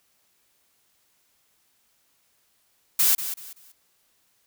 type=noise with echo; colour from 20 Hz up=blue; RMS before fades=-19 dBFS; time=2.99-3.15 s; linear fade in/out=5 ms; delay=190 ms; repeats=3; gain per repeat=-11 dB; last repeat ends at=3.72 s; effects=white hiss -67 dBFS RMS until 4.46 s